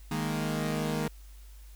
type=chord; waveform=sawtooth; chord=D# suspended fourth; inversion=none; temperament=equal; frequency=155.56 / 207.7 / 233.1 Hz; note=D#3 / G#3 / A#3; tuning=0 / 0 / 0 cents; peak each=-28 / -31 / -30 dBFS; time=0.11-1.08 s; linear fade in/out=5 ms; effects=added 50 Hz sine -46 dBFS peak until 1.75 s + white hiss -60 dBFS RMS until 1.75 s